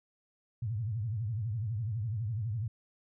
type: tone with vibrato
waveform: sine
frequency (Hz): 110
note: A2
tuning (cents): 0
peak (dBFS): -31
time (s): 0.62-2.68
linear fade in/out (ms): 5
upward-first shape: triangle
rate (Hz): 12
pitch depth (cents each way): 240
effects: none